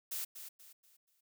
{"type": "noise with echo", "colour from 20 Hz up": "blue", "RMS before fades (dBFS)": -39, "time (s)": [0.11, 0.25], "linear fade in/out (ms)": 10, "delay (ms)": 240, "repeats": 4, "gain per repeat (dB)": -9, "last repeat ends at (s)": 1.21, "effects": []}